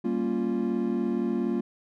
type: chord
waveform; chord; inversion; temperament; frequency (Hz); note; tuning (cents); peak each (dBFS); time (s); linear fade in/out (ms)
triangle; G half-diminished seventh; none; equal; 196 / 233.1 / 277.2 / 349.2; G3 / Bb3 / Db4 / F4; 0 / 0 / 0 / 0; -30 / -26 / -31 / -28; 0.04-1.61; 10
effects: none